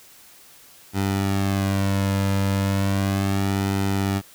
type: tone with flanger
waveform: sawtooth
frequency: 98 Hz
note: G2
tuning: in tune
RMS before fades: -22 dBFS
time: 0.93-4.22 s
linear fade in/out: 50 ms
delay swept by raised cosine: 1.8 to 2.67 ms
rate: 0.35 Hz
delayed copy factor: -0.8
effects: white hiss -49 dBFS RMS until 4.34 s